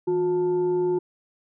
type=tone with frequency modulation; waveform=sine; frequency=360 Hz; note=F#4; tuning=47 cents flat; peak=-20 dBFS; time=0.07-0.99 s; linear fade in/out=10 ms; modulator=523 Hz; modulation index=0.36; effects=none